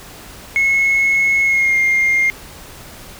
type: tone with pitch glide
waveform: sine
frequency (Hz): 2181 to 2118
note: C#7 to C7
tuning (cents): -29 to +21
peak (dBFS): -10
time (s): 0.56-2.3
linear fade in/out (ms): 0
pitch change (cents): -50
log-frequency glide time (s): 1.43-1.77
effects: tanh soft clip ceiling -9 dBFS + pink hiss -37 dBFS RMS until 3.19 s